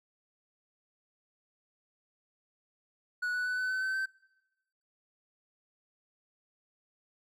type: tone with pitch steps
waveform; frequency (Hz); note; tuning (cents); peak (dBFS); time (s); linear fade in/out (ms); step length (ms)
triangle; 1469 / 1481.8 / 1494.7 / 1507.7 / 1520.8 / 1534 / 1547.4; F#6 / F#6 / F#6 / F#6 / F#6 / G6 / G6; -13 / +2 / +17 / +32 / +47 / -38 / -23; -28; 3.22-4.06; 10; 120
effects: noise-tail reverb RT60 1.0 s tail -25 dB re dry